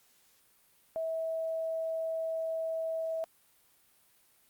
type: tone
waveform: sine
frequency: 649 Hz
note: E5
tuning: 27 cents flat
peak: -31 dBFS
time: 0.96-3.24 s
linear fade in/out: 0 ms
effects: white hiss -66 dBFS RMS until 4.49 s + Opus 48 kbps